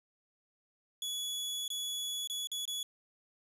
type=tone with dropouts; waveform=sawtooth; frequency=3393 Hz; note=G#7; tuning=36 cents sharp; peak=-32 dBFS; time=1.02-2.83 s; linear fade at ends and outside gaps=2 ms; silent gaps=1.68-1.702 / 2.274-2.298 / 2.472-2.516 / 2.654-2.677 s; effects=resampled to 32000 Hz